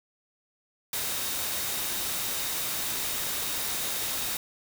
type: tone in noise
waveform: sine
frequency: 3729 Hz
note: A#7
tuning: in tune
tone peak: -42 dBFS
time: 0.93-4.37 s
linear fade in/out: 2 ms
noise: white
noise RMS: -31 dBFS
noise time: 0.93-4.37 s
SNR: -14 dB
effects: none